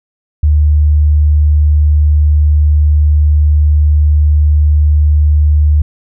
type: tone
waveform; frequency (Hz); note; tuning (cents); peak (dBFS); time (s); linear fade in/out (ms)
sine; 75; D2; +37; -5; 0.43-5.82; 5
effects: none